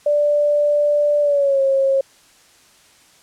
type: tone with pitch glide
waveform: sine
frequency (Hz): 587.3 to 541.7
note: D5 to C#5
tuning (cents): 0 to -40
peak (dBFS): -13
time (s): 0.06-2.01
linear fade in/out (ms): 5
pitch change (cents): -140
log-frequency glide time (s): 1.21-1.61
effects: white hiss -51 dBFS RMS until 3.22 s + low-pass 9000 Hz 12 dB/octave